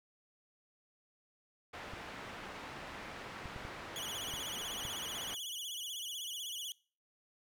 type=low-pass noise; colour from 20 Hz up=white; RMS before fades=-47 dBFS; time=1.73-5.35 s; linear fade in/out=10 ms; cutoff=1900 Hz; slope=12 dB/octave
type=clicks; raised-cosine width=5 ms; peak=-34 dBFS; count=6; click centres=1.936 / 3.457 / 3.562 / 3.651 / 4.339 / 4.852 s
type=tone with vibrato; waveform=sawtooth; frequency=3151 Hz; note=G7; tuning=8 cents sharp; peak=-37 dBFS; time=3.96-6.72 s; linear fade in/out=0 ms; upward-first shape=sine; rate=16 Hz; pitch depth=150 cents each way
effects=noise-tail reverb RT60 0.4 s tail -23 dB re dry